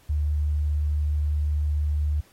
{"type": "tone", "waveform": "sine", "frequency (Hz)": 74.5, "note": "D2", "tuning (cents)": 25, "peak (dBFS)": -21, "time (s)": [0.09, 2.21], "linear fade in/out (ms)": 10, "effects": ["pink hiss -58 dBFS RMS until 2.32 s", "AAC 48 kbps"]}